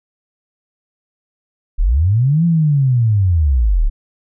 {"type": "linear two-way sweep", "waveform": "sine", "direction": "up then down", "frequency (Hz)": [30.87, 172.5, 30.87], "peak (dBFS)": -10, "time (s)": [1.78, 3.9], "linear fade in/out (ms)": 20, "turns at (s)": 2.45, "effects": []}